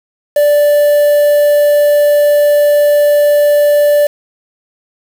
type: tone with quantisation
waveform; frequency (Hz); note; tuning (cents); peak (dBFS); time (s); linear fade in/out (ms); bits
triangle; 586; D5; -4; -4; 0.36-4.07; 5; 4
effects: none